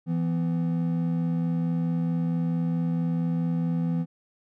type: tone pair together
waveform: triangle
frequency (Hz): 167.38 / 251.9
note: E3 / B3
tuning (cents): +27 / +34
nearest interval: perfect fifth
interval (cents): 707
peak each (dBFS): -22 / -29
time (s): 0.06-4.06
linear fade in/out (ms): 50
effects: none